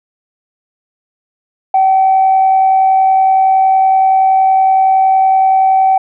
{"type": "tone with amplitude modulation", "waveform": "sine", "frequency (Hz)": 765, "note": "G5", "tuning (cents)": -42, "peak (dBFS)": -4, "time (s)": [1.74, 5.98], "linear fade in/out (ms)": 5, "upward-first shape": "sine", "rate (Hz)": 70.7, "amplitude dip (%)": 30, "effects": ["tanh soft clip ceiling -2 dBFS"]}